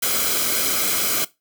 white noise with comb filter, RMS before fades -21 dBFS, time 0.02-1.25 s, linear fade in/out 10 ms, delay 1.1 ms, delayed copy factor -0.65, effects noise-tail reverb RT60 0.2 s tail -18 dB re dry

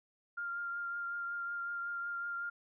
sine tone with vibrato, 1396.9 Hz, F6, in tune, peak -36 dBFS, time 0.37-2.5 s, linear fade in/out 10 ms, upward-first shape triangle, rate 5.4 Hz, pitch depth 19 cents each way, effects none

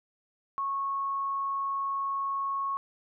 sine tone, 1100 Hz, C#6, 14 cents flat, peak -28 dBFS, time 0.58-2.77 s, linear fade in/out 0 ms, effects none

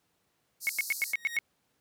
white band-pass noise, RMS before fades -39 dBFS, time 0.6-1.15 s, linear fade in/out 50 ms, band 4200 to 15000 Hz, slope 96 dB/octave
sine tone bursts, 2194 Hz, C#7, 18 cents flat, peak -24 dBFS, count 7, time 0.67-1.388 s, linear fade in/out 0 ms, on 22 ms, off 94 ms
sawtooth tone with exponential growth, 1875 Hz, A#6, 10 cents sharp, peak -29 dBFS, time 1.04-1.37 s, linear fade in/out 1 ms, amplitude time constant 71 ms
effects pink hiss -74 dBFS RMS until 1.8 s + high-pass 100 Hz 12 dB/octave

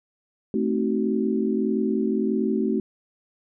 sine chord, A diminished seventh, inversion none, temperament equal with one note detuned, 220 / 261.6 / 311.1 / 376.9 Hz, A3 / C4 / Eb4 / Gb4, 0 / 0 / 0 / +32 cents, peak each -24 / -27 / -29 / -26 dBFS, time 0.54-2.8 s, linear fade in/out 2 ms, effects none

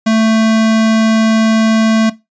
square tone, 221.6 Hz, A3, 13 cents sharp, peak -9 dBFS, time 0.06-2.1 s, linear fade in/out 10 ms, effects noise-tail reverb RT60 0.2 s tail -17 dB re dry + resampled to 16000 Hz

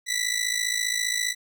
15% pulse ring-modulated tone, 1975.5 Hz, B6, in tune, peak -15 dBFS, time 0.06-1.35 s, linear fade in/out 50 ms, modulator 27.5 Hz, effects none

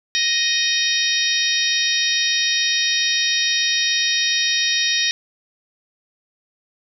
harmonic tone, 622.3 Hz, D#5, in tune, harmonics 3 / 4 / 5 / 6 / 7 / 8 / 9, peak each -24 / -25 / -27 / -21 / -29 / -29 / -23 dBFS, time 0.15-5.11 s, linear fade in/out 0 ms, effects none

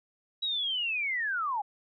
sine linear sweep, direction down, 3900 to 784 Hz, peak -28 dBFS, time 0.42-1.62 s, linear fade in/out 10 ms, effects none

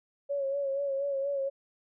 sine tone with vibrato, 554.4 Hz, C#5, in tune, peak -28 dBFS, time 0.29-1.5 s, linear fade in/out 20 ms, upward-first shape sine, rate 4.2 Hz, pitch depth 43 cents each way, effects none

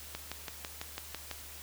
click train, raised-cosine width 0.2 ms, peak -20 dBFS, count 8, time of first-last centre 0.15-1.313 s, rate 6.02 Hz, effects added 74 Hz sine -53 dBFS peak until 1.62 s + white hiss -48 dBFS RMS until 1.62 s

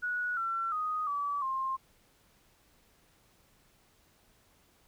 sine tone with pitch steps, 1464 / 1350.3 / 1245.4 / 1148.6 / 1059.4 Hz, F#6 / E6 / D#6 / D6 / C6, -19 / +41 / +1 / -39 / +21 cents, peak -30 dBFS, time 0.02-1.77 s, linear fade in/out 20 ms, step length 350 ms, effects pink hiss -66 dBFS RMS until 4.87 s

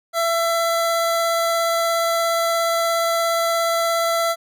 25% pulse tone with vibrato, 670 Hz, E5, 28 cents sharp, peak -14 dBFS, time 0.13-4.36 s, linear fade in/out 50 ms, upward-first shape triangle, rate 17 Hz, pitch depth 8 cents each way, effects none

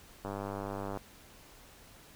click train, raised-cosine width 1 ms, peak -24 dBFS, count 73, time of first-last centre 0.25-0.973 s, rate 99.6 Hz, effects pink hiss -56 dBFS RMS until 2.15 s

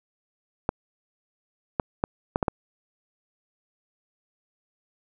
clicks, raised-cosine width 1 ms, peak -8 dBFS, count 6, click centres 0.691 / 1.798 / 2.039 / 2.359 / 2.428 / 2.482 s, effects none

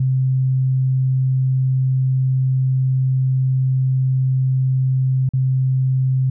sine tone with dropouts, 130.81 Hz, C3, in tune, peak -14 dBFS, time 0-6.3 s, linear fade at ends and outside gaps 5 ms, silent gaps 5.291-5.335 s, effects none

